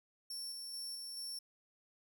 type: tone with tremolo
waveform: sawtooth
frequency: 5440 Hz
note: F8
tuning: 46 cents flat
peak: -39 dBFS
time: 0.3-1.39 s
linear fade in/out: 5 ms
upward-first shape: square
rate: 2.3 Hz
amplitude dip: 25%
effects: none